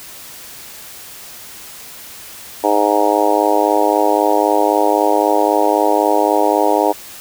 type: harmonic tone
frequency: 103.83 Hz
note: G#2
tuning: in tune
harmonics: 3 / 4 / 5 / 6 / 7 / 8 / 9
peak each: -19 / -19 / -19 / -19 / -19 / -19 / -19 dBFS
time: 2.63-6.93 s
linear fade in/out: 20 ms
effects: white hiss -35 dBFS RMS until 7.2 s